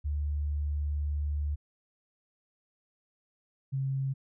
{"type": "tone pair in turn", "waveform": "sine", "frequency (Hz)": [73.42, 134.89], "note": ["D2", "C#3"], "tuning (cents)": [0, -47], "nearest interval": "major seventh", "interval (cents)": 1053, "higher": "second", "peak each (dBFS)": -28, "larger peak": "neither", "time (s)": [[0.04, 1.56], [3.72, 4.14]], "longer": "first", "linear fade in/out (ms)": 20, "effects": []}